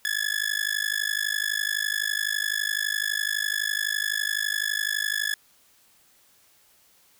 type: tone with amplitude modulation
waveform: sawtooth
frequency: 1709 Hz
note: G#6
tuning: 49 cents sharp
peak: -17 dBFS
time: 0.05-5.34 s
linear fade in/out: 0 ms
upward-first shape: sine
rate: 51.9 Hz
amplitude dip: 100%
effects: white hiss -60 dBFS RMS until 7.19 s